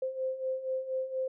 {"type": "beating tone pair", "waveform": "sine", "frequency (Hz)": [519, 523.2], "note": ["C5", "C5"], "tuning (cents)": [-14, 0], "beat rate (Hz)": 4.2, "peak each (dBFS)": [-37, -32], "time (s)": [0.02, 1.28], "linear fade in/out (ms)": 5, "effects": []}